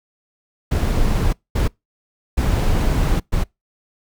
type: noise bursts at uneven times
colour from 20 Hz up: brown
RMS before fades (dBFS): -17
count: 4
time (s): 0.71-1.33 / 1.55-1.68 / 2.37-3.2 / 3.32-3.44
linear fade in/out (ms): 10
effects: noise-tail reverb RT60 0.2 s tail -26 dB re dry